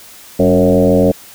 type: tone with frequency modulation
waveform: sine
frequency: 370 Hz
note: F#4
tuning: in tune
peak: -7 dBFS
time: 0.39-1.12 s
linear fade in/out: 10 ms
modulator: 87.2 Hz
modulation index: 2.8
effects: white hiss -38 dBFS RMS until 1.34 s